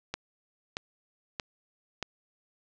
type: click train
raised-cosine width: 0.2 ms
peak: -15 dBFS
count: 4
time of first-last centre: 0.14-2.027 s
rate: 1.59 Hz
effects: low-pass 7000 Hz 12 dB/octave